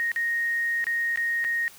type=tone with dropouts; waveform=sine; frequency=1864.7 Hz; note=A#6; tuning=in tune; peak=-23 dBFS; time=0-1.68 s; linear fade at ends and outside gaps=0 ms; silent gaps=0.117-0.161 / 0.842-0.868 / 1.159-1.174 / 1.442-1.448 s; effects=white hiss -49 dBFS RMS until 1.78 s